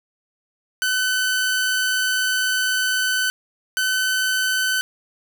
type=tone pair in turn; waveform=sawtooth; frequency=1512 / 1518 Hz; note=F#6 / F#6; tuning=+37 / +44 cents; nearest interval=unison; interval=7 cents; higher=second; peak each=-15 dBFS; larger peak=neither; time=0.82-3.3 / 3.77-4.81 s; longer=first; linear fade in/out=0 ms; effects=none